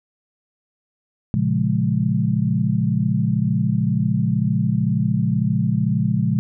sine chord, Bb minor seventh, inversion none, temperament equal, 116.54 / 138.59 / 174.61 / 207.7 Hz, Bb2 / Db3 / F3 / Ab3, 0 / 0 / 0 / 0 cents, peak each -22 dBFS, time 1.34-6.39 s, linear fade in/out 0 ms, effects none

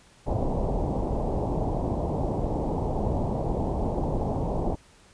pink low-pass noise, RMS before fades -27 dBFS, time 0.26-4.76 s, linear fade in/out 20 ms, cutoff 900 Hz, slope 48 dB/octave, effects pink hiss -56 dBFS RMS until 5.13 s + resampled to 22050 Hz

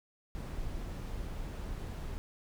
brown noise, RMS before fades -39 dBFS, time 0.35-2.18 s, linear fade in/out 0 ms, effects none

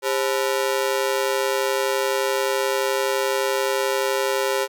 sawtooth ring-modulated tone, 467.5 Hz, A#4, 5 cents sharp, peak -13 dBFS, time 0.02-4.68 s, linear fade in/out 50 ms, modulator 65.8 Hz, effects none

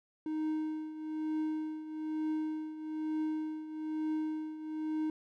triangle tone with tremolo, 311.1 Hz, D#4, in tune, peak -28 dBFS, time 0.26-5.1 s, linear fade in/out 2 ms, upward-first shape triangle, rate 1.1 Hz, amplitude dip 75%, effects none

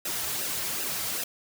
white noise with flanger, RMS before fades -31 dBFS, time 0.05-1.24 s, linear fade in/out 5 ms, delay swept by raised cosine 0.89 to 4.19 ms, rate 2.6 Hz, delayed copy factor -0.65, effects none

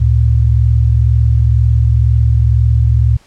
sine tone pair together, 71.56 / 113.6 Hz, D2 / A#2, -44 / -44 cents, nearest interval minor sixth, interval 800 cents, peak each -10 dBFS, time 0-3.17 s, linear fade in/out 10 ms, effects pink hiss -48 dBFS RMS until 3.26 s + low-pass 8000 Hz 12 dB/octave

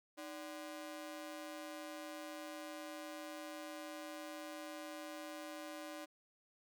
sawtooth ring-modulated tone, 446.1 Hz, A4, 24 cents sharp, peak -39 dBFS, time 0.17-6.06 s, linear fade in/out 20 ms, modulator 136 Hz, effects none

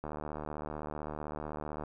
click train, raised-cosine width 1 ms, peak -25 dBFS, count 137, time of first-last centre 0.04-1.837 s, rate 75.7 Hz, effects none

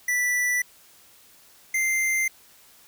square tone pair in turn, 1971 / 2088 Hz, B6 / C7, -4 / -4 cents, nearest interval minor second, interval 100 cents, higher second, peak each -22 dBFS, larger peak neither, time 0.08-0.62 / 1.74-2.28 s, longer neither, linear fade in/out 5 ms, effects white hiss -54 dBFS RMS until 2.87 s

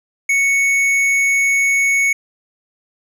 sine tone with tanh clipping, 2217 Hz, C#7, in tune, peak -14 dBFS, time 0.29-2.13 s, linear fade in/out 5 ms, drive 11 dB, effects none

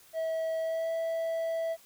triangle tone with pitch glide, 647 to 656.8 Hz, E5 to E5, -32 to -6 cents, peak -27 dBFS, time 0.13-1.77 s, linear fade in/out 50 ms, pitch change +26 cents, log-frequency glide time 0.59-0.92 s, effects white hiss -58 dBFS RMS until 1.85 s

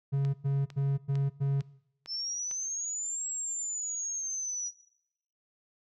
triangle tone bursts, 138.59 Hz, C#3, in tune, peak -23 dBFS, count 5, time 0.12-1.62 s, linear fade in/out 20 ms, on 220 ms, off 100 ms
click train, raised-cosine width 0.2 ms, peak -29 dBFS, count 6, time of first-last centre 0.25-2.512 s, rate 2.21 Hz
sine exponential two-way sweep, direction up then down, 5274 to 7670 to 5790 Hz, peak -32 dBFS, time 2.07-4.72 s, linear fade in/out 50 ms, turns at 3.28 s
effects noise-tail reverb RT60 0.8 s tail -20 dB re dry

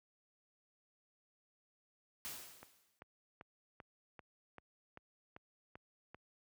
white noise with exponential decay, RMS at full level -43 dBFS, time 2.25-2.99 s, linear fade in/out 0 ms, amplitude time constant 160 ms
click train, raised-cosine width 0.5 ms, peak -36 dBFS, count 10, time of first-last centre 2.63-6.146 s, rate 2.56 Hz
effects high-pass 60 Hz 12 dB/octave

